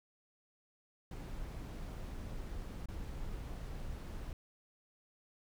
brown noise with dropouts, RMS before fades -43 dBFS, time 1.11-4.33 s, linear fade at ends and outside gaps 2 ms, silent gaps 2.858-2.885 s, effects none

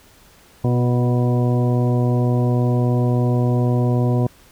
harmonic tone with a mistuned harmonic, 122.8 Hz, B2, 9 cents flat, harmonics 1 / 2 / 3 / 4 / 5 / 6 / 8, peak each -16 / -22 / -26 / -28 / -30 / -32 / -34 dBFS, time 0.64-4.27 s, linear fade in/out 5 ms, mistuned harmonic 3, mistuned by -17 cents, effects pink hiss -50 dBFS RMS until 4.51 s

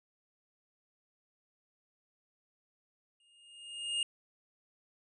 square tone with exponential growth, 2837 Hz, F7, 27 cents sharp, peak -29 dBFS, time 3.2-4.03 s, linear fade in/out 2 ms, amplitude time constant 180 ms, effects resampled to 24000 Hz

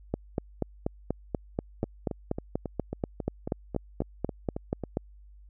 two click trains, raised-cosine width 2 ms, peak -19 / -14 dBFS, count 12 / 21, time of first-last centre 1.84-4.837 / 0.14-4.971 s, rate 3.67 / 4.14 Hz, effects added 50 Hz sine -49 dBFS peak until 5.49 s

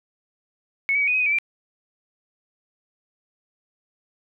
sine tone with pitch steps, 2204 / 2281 / 2255 / 2480 / 2530 / 2488 / 2303 / 2361 Hz, C#7 / C#7 / C#7 / D#7 / D#7 / D#7 / D7 / D7, -11 / +49 / +29 / -6 / +28 / -1 / -34 / +9 cents, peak -18 dBFS, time 0.89-1.386 s, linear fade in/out 0 ms, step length 62 ms, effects none

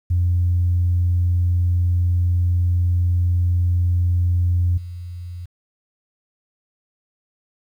sine tone with level steps, 88 Hz, F2, 14 cents sharp, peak -14 / -29 dBFS, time 0.1-5.46 s, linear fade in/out 10 ms, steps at 4.77 s, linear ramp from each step 10 ms, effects tanh soft clip ceiling -10 dBFS + 9-bit

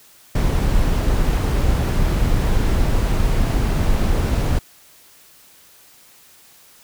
brown noise, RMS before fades -17 dBFS, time 0.35-4.59 s, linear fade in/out 5 ms, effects white hiss -49 dBFS RMS until 6.83 s

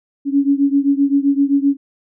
sine beating tone pair, 277.2 / 284.9 Hz, C#4 / C#4, 0 / +48 cents, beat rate 7.7 Hz, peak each -14 / -16 dBFS, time 0.25-1.77 s, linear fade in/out 50 ms, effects none

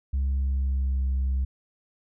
sine tone with pitch glide, 67.6 to 65.9 Hz, C#2 to C2, -43 to +13 cents, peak -20 dBFS, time 0.13-1.45 s, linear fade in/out 10 ms, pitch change -44 cents, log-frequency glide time 0.35-1.07 s, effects tanh soft clip ceiling -21 dBFS

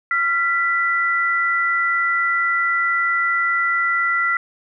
sine tone pair together, 1376.1 / 1979 Hz, F6 / B6, -26 / +3 cents, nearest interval tritone, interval 629 cents, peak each -19 dBFS, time 0.11-4.37 s, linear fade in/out 2 ms, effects none

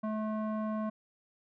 square tone with low-pass filter, 216.1 Hz, A3, 31 cents flat, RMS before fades -34 dBFS, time 0.03-0.9 s, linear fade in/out 10 ms, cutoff 1000 Hz, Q 2.1, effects none

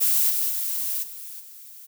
violet noise with level steps, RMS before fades -20 / -24 / -27 / -38 / -44 dBFS, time 0-1.87 s, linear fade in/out 20 ms, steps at 0.29 / 0.49 / 1.02 / 1.39 s, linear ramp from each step 20 ms, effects none

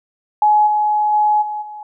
sine tone with level steps, 844 Hz, G#5, 28 cents sharp, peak -9 / -13 / -11 / -21 / -29 dBFS, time 0.42-1.83 s, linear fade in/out 2 ms, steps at 0.66 / 1.12 / 1.41 / 1.61 s, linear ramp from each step 20 ms, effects none

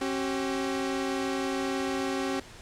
sawtooth tone pair together, 270.3 / 382.2 Hz, C#4 / G4, -44 / -44 cents, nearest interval tritone, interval 600 cents, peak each -26 / -28 dBFS, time 0.01-2.4 s, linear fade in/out 5 ms, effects pink hiss -48 dBFS RMS until 2.61 s + low-pass 8000 Hz 12 dB/octave

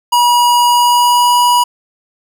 square tone with pitch glide, 965 to 972.3 Hz, B5 to B5, -40 to -27 cents, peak -8 dBFS, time 0.12-1.64 s, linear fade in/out 10 ms, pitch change +13 cents, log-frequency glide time 0.68-1.36 s, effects none

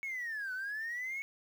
sine linear two-way sweep, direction down then up, 2217 to 1480 to 2217 Hz, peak -34 dBFS, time 0.03-1.22 s, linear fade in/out 0 ms, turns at 0.53 s, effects tanh soft clip ceiling -34 dBFS + 10-bit

